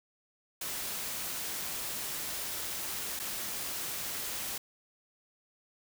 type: noise with dropouts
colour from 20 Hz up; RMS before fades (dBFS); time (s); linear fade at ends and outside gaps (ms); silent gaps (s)
white; -37; 0.61-4.58; 5; 3.193-3.197
effects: none